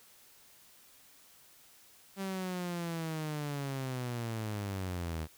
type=linear sweep; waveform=sawtooth; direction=down; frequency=196 to 76.7 Hz; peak=-31 dBFS; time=2.16-5.28 s; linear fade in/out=50 ms; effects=white hiss -60 dBFS RMS until 5.37 s